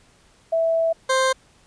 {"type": "tone pair in turn", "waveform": ["sine", "20% pulse"], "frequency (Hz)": [657, 524.3], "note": ["E5", "C5"], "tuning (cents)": [-6, 3], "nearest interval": "major third", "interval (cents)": 391, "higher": "first", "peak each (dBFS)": [-17, -12], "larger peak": "second", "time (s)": [[0.52, 0.93], [1.09, 1.33]], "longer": "first", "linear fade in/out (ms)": 10, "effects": ["pink hiss -56 dBFS RMS until 1.66 s", "resampled to 22050 Hz"]}